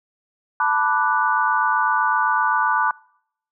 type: chord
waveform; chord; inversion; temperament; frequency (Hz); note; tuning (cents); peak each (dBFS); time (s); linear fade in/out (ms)
sine; B minor seventh; third; equal; 880 / 987.8 / 1174.7 / 1480; A5 / B5 / D6 / F#6; 0 / 0 / 0 / 0; -22; 0.6-2.91; 2
effects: noise-tail reverb RT60 0.7 s tail -25 dB re dry